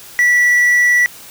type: tone with quantisation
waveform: triangle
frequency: 1953 Hz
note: B6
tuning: 20 cents flat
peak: -7 dBFS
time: 0.19-1.06 s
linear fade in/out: 0 ms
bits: 6
effects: white hiss -37 dBFS RMS until 1.3 s